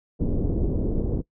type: low-pass noise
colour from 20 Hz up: pink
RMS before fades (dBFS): -24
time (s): 0.19-1.22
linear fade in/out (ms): 20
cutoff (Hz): 440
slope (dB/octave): 24
effects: noise-tail reverb RT60 0.1 s tail -20 dB re dry